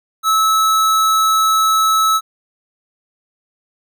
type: tone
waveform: square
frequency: 1300 Hz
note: E6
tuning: 24 cents flat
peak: -12 dBFS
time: 0.23-2.21 s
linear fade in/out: 50 ms
effects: none